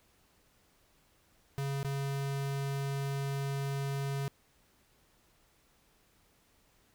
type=tone with dropouts; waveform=square; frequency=138.59 Hz; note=C#3; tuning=in tune; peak=-33 dBFS; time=1.58-4.28 s; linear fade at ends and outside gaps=0 ms; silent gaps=1.83-1.847 s; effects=pink hiss -68 dBFS RMS until 6.94 s